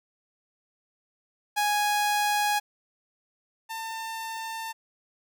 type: tone pair in turn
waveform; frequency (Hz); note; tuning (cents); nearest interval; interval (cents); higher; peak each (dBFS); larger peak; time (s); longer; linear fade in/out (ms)
sawtooth; 830 / 897.8; G#5 / A5; -1 / +35; minor second; 136; second; -19 / -29; first; 1.56-2.6 / 3.69-4.73; neither; 20
effects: none